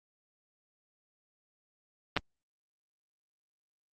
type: clicks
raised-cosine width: 0.3 ms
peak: -11 dBFS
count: 2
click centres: 2.166 / 2.173 s
effects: Opus 32 kbps